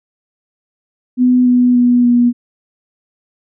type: tone with pitch steps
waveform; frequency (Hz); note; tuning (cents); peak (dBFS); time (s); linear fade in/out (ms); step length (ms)
sine; 250 / 247.1 / 244.3 / 241.5; B3 / B3 / B3 / B3; +21 / +1 / -19 / -39; -7; 1.17-2.33; 50; 290
effects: none